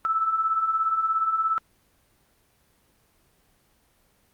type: beating tone pair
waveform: sine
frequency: 1301 / 1318 Hz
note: E6 / E6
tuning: -23 / -1 cents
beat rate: 17 Hz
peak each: -29 / -22 dBFS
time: 0.05-1.58 s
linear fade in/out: 0 ms
effects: pink hiss -64 dBFS RMS until 4.33 s + Opus 24 kbps